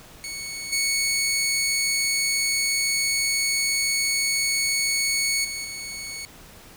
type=tone with level steps; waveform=15% pulse; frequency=2217 Hz; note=C#7; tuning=in tune; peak=-25 / -15 / -23 / -26 dBFS; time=0.24-6.25 s; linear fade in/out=0 ms; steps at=0.72 / 5.44 / 5.64 s; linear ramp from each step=10 ms; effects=pink hiss -47 dBFS RMS until 6.76 s